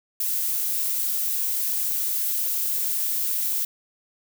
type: noise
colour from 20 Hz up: violet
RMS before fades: -25 dBFS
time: 0.2-3.65 s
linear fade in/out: 5 ms
effects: none